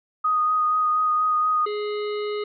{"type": "tone with vibrato", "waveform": "sine", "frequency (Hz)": 1243, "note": "D#6", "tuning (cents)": -2, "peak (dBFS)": -18, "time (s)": [0.24, 1.66], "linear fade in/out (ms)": 10, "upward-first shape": "sine", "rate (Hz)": 4.2, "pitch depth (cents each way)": 14}
{"type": "harmonic tone", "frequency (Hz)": 417.9, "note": "G#4", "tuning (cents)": 11, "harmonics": [1, 3, 5, 7, 9, 10], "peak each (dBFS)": [-25, -35, -39, -42, -44, -45], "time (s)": [1.66, 2.44], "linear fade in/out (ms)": 5}
{"effects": []}